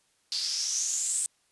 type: noise with band-pass filter sweep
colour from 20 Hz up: white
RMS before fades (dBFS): -30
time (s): 0.32-1.26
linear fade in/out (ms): 0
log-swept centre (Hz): 4500 to 8500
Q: 7.3
effects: white hiss -69 dBFS RMS until 1.51 s + resampled to 24000 Hz